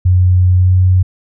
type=tone with pitch glide; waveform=sine; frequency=91 to 92.11 Hz; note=F#2 to F#2; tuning=-28 to -7 cents; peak=-6 dBFS; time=0.05-1.03 s; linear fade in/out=10 ms; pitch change=+21 cents; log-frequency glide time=0.56-0.73 s; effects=none